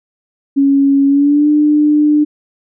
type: tone with pitch glide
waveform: sine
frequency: 277.2 to 298.8 Hz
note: C#4 to D4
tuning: 0 to +30 cents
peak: -7 dBFS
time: 0.56-2.25 s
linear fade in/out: 20 ms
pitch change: +130 cents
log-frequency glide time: 1.07-1.49 s
effects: none